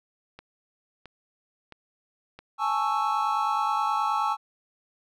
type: click train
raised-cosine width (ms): 0.3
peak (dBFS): -27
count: 4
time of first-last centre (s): 0.39-2.39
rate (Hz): 1.5
type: chord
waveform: triangle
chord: A major seventh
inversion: third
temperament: equal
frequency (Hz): 830.6 / 880 / 1108.7 / 1318.5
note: G#5 / A5 / C#6 / E6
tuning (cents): 0 / 0 / 0 / 0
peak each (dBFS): -27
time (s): 2.58-4.37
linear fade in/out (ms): 50
effects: none